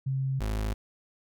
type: tone pair in turn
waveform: sine / 35% pulse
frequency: 133.8 / 53.1 Hz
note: C3 / G#1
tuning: +39 / +39 cents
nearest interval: octave + major third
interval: 1600 cents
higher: first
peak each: -26 dBFS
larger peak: neither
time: 0.06-0.4 / 0.4-0.74 s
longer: neither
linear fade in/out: 10 ms
effects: none